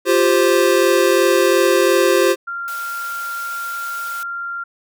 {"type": "chord", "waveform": "square", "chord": "F suspended second", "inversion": "none", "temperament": "equal", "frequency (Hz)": [349.2, 392, 523.3], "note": ["F4", "G4", "C5"], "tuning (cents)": [0, 0, 0], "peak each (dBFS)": -17, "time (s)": [0.05, 2.36], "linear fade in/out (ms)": 50}
{"type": "tone", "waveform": "sine", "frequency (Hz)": 1387, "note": "F6", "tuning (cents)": -12, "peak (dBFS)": -23, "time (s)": [2.47, 4.64], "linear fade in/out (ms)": 10}
{"type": "high-pass noise", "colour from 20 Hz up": "white", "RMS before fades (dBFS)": -35, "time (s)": [2.68, 4.23], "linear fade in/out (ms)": 0, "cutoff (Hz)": 490, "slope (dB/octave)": 24}
{"effects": []}